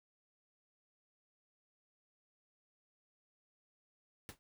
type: noise with exponential decay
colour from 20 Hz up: pink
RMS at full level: -44 dBFS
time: 4.29-4.39 s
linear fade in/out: 0 ms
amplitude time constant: 20 ms
effects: none